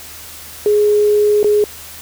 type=tone with dropouts; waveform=sine; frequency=417.4 Hz; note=G#4; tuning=9 cents sharp; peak=-9 dBFS; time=0.66-1.64 s; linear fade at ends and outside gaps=1 ms; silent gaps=1.43-1.444 s; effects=added 77 Hz sine -44 dBFS peak until 2.01 s + white hiss -34 dBFS RMS until 2.01 s